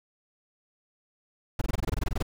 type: noise bursts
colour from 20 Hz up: brown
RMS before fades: -26 dBFS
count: 14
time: 1.59-2.226 s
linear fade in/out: 5 ms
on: 25 ms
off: 22 ms
effects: none